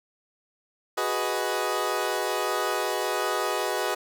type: chord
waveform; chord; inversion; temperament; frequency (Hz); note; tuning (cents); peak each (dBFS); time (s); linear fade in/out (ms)
20% pulse; G# minor seventh; third; equal; 370 / 415.3 / 493.9 / 622.3; F#4 / G#4 / B4 / D#5; 0 / 0 / 0 / 0; -26; 0.97-3.95; 10
effects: none